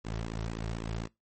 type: tone with flanger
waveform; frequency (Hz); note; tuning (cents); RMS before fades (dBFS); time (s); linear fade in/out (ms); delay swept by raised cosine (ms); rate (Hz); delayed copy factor
sawtooth; 55.7; A1; +22; -36; 0.04-1.08; 20; 1.3 to 4; 3.9; -0.85
effects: noise-tail reverb RT60 0.2 s tail -22 dB re dry + MP3 32 kbps